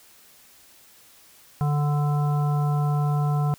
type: harmonic tone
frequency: 146.83 Hz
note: D3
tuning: in tune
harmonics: 1 / 3 / 5 / 7 / 9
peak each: -20 / -37 / -32 / -36 / -38 dBFS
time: 1.61-3.54 s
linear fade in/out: 0 ms
effects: white hiss -53 dBFS RMS until 3.58 s